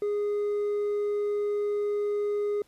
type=tone with hard clipping; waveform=sine; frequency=412.9 Hz; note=G#4; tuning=10 cents flat; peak=-26 dBFS; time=0.02-2.62 s; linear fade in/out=2 ms; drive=2 dB; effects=pink hiss -64 dBFS RMS until 2.67 s + resampled to 32000 Hz